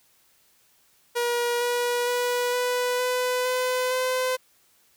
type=tone with pitch steps; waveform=sawtooth; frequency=478.9 / 484.2 / 489.5 / 494.9 / 500.4 / 505.9 / 511.5 Hz; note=A#4 / B4 / B4 / B4 / B4 / B4 / C5; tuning=+47 / -34 / -15 / +4 / +23 / +42 / -39 cents; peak=-19 dBFS; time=1.15-4.37 s; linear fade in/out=20 ms; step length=460 ms; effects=white hiss -62 dBFS RMS until 4.96 s